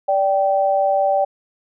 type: tone pair together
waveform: sine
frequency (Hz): 583.6 / 779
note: D5 / G5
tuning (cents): -11 / -11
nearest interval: perfect fourth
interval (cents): 500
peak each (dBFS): -17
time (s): 0.08-1.25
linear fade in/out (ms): 10
effects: none